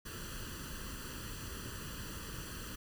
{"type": "noise with comb filter", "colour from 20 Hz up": "pink", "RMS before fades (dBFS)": -44, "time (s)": [0.05, 2.76], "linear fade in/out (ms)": 10, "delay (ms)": 0.67, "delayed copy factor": 0.8, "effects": []}